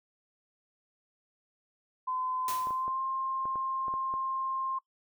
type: tone with pitch glide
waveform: sine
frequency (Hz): 1023 to 1059.1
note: C6 to C6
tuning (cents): -39 to +21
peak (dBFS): -30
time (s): 2.07-4.79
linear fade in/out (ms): 10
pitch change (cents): +60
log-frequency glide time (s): 2.62-3.02
type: noise with exponential decay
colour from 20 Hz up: white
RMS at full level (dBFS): -35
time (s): 2.48-2.87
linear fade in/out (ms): 2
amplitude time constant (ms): 83
type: clicks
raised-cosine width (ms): 1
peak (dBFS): -29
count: 8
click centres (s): 2.671 / 2.707 / 2.88 / 3.455 / 3.557 / 3.882 / 3.939 / 4.139
effects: noise-tail reverb RT60 0.1 s tail -21 dB re dry